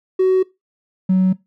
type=tone pair in turn; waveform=triangle; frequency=374.5 / 186.77 Hz; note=F#4 / F#3; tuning=+21 / +17 cents; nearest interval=octave; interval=1204 cents; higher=first; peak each=-8 dBFS; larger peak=neither; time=0.19-0.43 / 1.09-1.33 s; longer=neither; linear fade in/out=10 ms; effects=noise-tail reverb RT60 0.2 s tail -22 dB re dry + tanh soft clip ceiling -8 dBFS